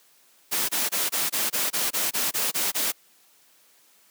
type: noise bursts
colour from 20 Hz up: white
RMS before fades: -25 dBFS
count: 12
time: 0.51-2.923 s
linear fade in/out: 20 ms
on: 180 ms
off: 23 ms
effects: white hiss -59 dBFS RMS until 4.1 s + high-pass 200 Hz 12 dB/octave